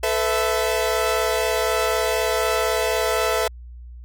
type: chord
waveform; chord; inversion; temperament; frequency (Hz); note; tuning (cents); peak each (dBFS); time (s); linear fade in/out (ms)
sawtooth; A suspended second; none; equal with one note detuned; 440 / 504 / 659.3; A4 / B4 / E5; 0 / +35 / 0; -20 / -21 / -19; 0.03-3.48; 5
effects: added 60 Hz sine -36 dBFS peak until 4.04 s